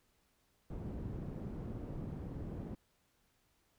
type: low-pass noise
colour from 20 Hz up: white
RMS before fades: -43 dBFS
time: 0.7-2.75 s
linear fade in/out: 5 ms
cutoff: 220 Hz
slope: 12 dB/octave
effects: pink hiss -75 dBFS RMS until 3.78 s